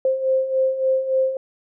sine beating tone pair, 523.3 / 526.8 Hz, C5 / C5, 0 / +12 cents, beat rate 3.5 Hz, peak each -24 / -18 dBFS, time 0.05-1.37 s, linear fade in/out 2 ms, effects none

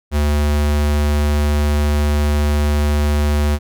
square tone, 73.8 Hz, D2, 9 cents sharp, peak -14 dBFS, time 0.11-3.59 s, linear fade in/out 50 ms, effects none

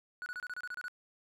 triangle tone bursts, 1469 Hz, F#6, 13 cents flat, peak -36 dBFS, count 10, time 0.22-0.882 s, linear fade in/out 0 ms, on 41 ms, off 28 ms, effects none

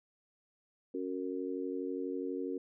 harmonic tone, 92.2 Hz, F#2, 6 cents flat, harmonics 3 / 4 / 5, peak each -38 / -39 / -40 dBFS, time 0.94-2.58 s, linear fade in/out 5 ms, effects none

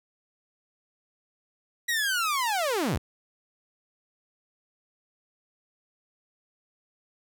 sawtooth linear sweep, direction down, 1939 to 46.25 Hz, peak -21 dBFS, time 1.88-2.98 s, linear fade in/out 10 ms, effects none

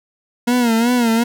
40% pulse tone with vibrato, 236.2 Hz, A#3, 23 cents sharp, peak -12 dBFS, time 0.47-1.24 s, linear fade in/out 10 ms, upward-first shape sine, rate 2.7 Hz, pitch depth 89 cents each way, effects none

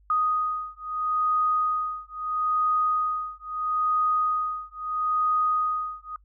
sine beating tone pair, 1244.5 / 1245.26 Hz, D#6 / D#6, 0 / +1 cents, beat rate 0.76 Hz, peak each -26 / -26 dBFS, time 0.1-6.16 s, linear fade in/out 2 ms, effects noise-tail reverb RT60 0.1 s tail -23 dB re dry + added 50 Hz sine -55 dBFS peak until 6.24 s

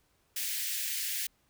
white high-pass noise, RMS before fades -34 dBFS, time 0.36-1.27 s, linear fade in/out 5 ms, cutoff 1700 Hz, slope 48 dB/octave, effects pink hiss -71 dBFS RMS until 1.49 s

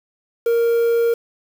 triangle tone with quantisation, 466.2 Hz, A#4, in tune, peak -12 dBFS, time 0.46-1.14 s, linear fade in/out 5 ms, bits 6, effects none

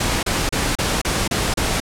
pink noise bursts, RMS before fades -20 dBFS, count 7, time 0-1.802 s, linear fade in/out 5 ms, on 230 ms, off 32 ms, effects low-pass 10000 Hz 12 dB/octave

